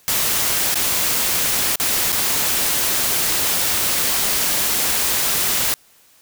white noise with dropouts, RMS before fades -19 dBFS, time 0.08-5.74 s, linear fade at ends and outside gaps 0 ms, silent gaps 0.743-0.756 / 1.757-1.799 / 2.12-2.126 s, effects white hiss -53 dBFS RMS until 6.21 s

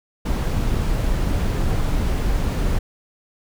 brown noise, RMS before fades -20 dBFS, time 0.25-2.79 s, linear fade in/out 10 ms, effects none

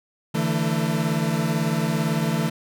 40% pulse chord, D suspended second, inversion none, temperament equal with one note detuned, 146.83 / 164.81 / 223.7 Hz, D3 / E3 / A3, 0 / 0 / +29 cents, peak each -26 / -23 / -25 dBFS, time 0.34-2.5 s, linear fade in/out 10 ms, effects none

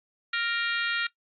harmonic tone with a mistuned harmonic, 466.1 Hz, A#4, in tune, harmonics 3 / 4 / 5 / 6 / 7 / 8 / 9, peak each -30 / -32 / -34 / -36 / -37 / -38 / -39 dBFS, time 0.33-1.07 s, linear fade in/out 5 ms, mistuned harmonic 5, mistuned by +25 cents, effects noise-tail reverb RT60 0.1 s tail -19 dB re dry + AAC 64 kbps

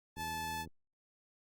sawtooth tone, 870 Hz, A5, 20 cents flat, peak -34 dBFS, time 0.16-0.66 s, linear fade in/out 50 ms
click train, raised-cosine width 3 ms, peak -37 dBFS, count 42, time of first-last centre 0.17-0.674 s, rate 81.4 Hz
effects Opus 48 kbps

